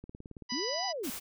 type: click train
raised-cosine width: 3 ms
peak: -32 dBFS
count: 8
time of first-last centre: 0.04-0.423 s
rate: 18.3 Hz
type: harmonic tone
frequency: 988 Hz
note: B5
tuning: in tune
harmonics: 1 / 2 / 3 / 4 / 5 / 6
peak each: -42 / -42 / -43 / -47 / -35 / -44 dBFS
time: 0.49-0.93 s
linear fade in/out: 20 ms
type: linear two-way sweep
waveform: sine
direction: up then down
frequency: 220 to 800 to 220 Hz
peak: -34 dBFS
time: 0.52-1.1 s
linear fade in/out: 2 ms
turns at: 0.86 s
type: noise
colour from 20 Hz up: white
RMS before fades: -40 dBFS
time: 1.03-1.2 s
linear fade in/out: 20 ms
effects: none